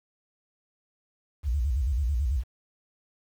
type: tone with vibrato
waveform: sine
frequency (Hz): 65.5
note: C2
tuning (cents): +2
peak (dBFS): -23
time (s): 1.43-2.44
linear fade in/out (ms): 50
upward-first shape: square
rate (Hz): 9.1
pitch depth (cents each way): 200
effects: 9-bit